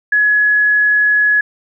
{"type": "tone", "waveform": "sine", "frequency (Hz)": 1689, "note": "G#6", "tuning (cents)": 29, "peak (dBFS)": -9, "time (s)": [0.12, 1.41], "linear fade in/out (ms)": 5, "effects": []}